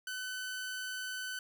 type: tone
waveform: sawtooth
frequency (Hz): 1510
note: F#6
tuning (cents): +35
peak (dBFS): -34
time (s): 0.07-1.39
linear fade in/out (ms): 2
effects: none